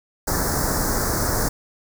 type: band-stop noise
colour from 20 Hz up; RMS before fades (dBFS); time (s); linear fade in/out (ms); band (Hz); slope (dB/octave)
pink; -22; 0.27-1.49; 10; 1800 to 4800; 48
effects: none